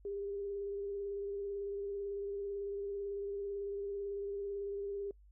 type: tone with vibrato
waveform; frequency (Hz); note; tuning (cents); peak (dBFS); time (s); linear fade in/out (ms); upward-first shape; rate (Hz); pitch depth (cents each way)
sine; 401; G4; +39; -37; 0.05-5.11; 2; triangle; 18; 29
effects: noise-tail reverb RT60 0.1 s tail -25 dB re dry + added 50 Hz sine -58 dBFS peak until 5.31 s